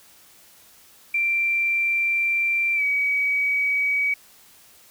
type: tone with pitch glide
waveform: sine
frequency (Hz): 2357 to 2269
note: D7 to C#7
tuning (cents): +6 to +40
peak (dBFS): -19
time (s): 1.14-4.14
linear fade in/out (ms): 5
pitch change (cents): -66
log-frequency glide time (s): 2.75-2.83
effects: white hiss -52 dBFS RMS until 4.9 s